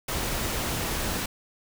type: noise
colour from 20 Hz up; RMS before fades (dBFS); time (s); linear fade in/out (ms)
pink; -29; 0.08-1.26; 5
effects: none